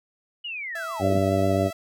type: linear sweep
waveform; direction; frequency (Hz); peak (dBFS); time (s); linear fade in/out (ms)
sine; down; 2956 to 58.27; -30; 0.44-1.2; 10
type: tone with vibrato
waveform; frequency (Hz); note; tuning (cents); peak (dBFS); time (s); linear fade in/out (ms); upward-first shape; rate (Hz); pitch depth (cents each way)
sawtooth; 659.3; E5; 0; -30; 0.75-1.73; 5; sine; 7.3; 18
type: harmonic tone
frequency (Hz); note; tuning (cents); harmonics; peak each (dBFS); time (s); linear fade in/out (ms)
96.8; G2; -21; 1 / 2 / 3 / 4 / 5 / 6 / 7; -25 / -28 / -27 / -28 / -35 / -26 / -26; 0.99-1.71; 50
effects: none